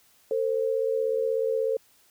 sine tone pair together, 450.5 / 527 Hz, A4 / C5, +41 / +12 cents, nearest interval minor third, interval 271 cents, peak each -25 / -27 dBFS, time 0.31-1.77 s, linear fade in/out 2 ms, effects white hiss -61 dBFS RMS until 2.1 s

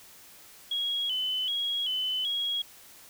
sine tone with vibrato, 3163 Hz, G7, 15 cents sharp, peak -27 dBFS, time 0.71-2.62 s, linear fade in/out 5 ms, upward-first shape square, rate 1.3 Hz, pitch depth 77 cents each way, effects white hiss -52 dBFS RMS until 3.09 s

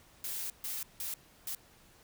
blue noise bursts at uneven times, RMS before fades -38 dBFS, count 4, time 0.24-0.5 / 0.64-0.83 / 1-1.14 / 1.47-1.55 s, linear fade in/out 2 ms, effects pink hiss -61 dBFS RMS until 2.03 s

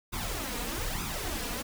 pink noise with flanger, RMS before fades -34 dBFS, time 0.12-1.63 s, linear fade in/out 20 ms, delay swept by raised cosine 0.81 to 4.21 ms, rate 1.1 Hz, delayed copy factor +0.7, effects none

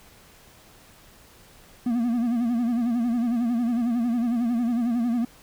triangle tone with vibrato, 237 Hz, A#3, 29 cents sharp, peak -19 dBFS, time 1.86-5.25 s, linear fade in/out 5 ms, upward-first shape sine, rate 11 Hz, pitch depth 82 cents each way, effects pink hiss -52 dBFS RMS until 5.42 s

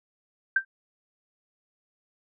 sine tone with exponential decay, 1568 Hz, G6, in tune, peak -15 dBFS, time 0.56-0.65 s, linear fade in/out 5 ms, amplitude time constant 18 ms, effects none

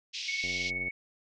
white band-pass noise, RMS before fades -38 dBFS, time 0.13-0.71 s, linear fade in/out 20 ms, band 2300 to 5700 Hz, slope 48 dB/octave
sine tone with tremolo, 2217 Hz, C#7, in tune, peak -29 dBFS, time 0.28-0.91 s, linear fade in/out 5 ms, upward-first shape sine, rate 19 Hz, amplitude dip 50%
click train, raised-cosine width 2 ms, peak -31 dBFS, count 41, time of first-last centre 0.44-0.882 s, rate 90.5 Hz
effects none

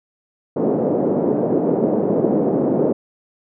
white band-pass noise, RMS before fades -18 dBFS, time 0.56-2.93 s, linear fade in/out 10 ms, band 170 to 520 Hz, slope 24 dB/octave, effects none

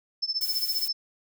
sine tone with tremolo, 5274 Hz, E8, in tune, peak -22 dBFS, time 0.22-0.93 s, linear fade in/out 10 ms, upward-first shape triangle, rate 15 Hz, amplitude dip 100%
violet noise, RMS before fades -33 dBFS, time 0.41-0.88 s, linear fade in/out 2 ms
effects none

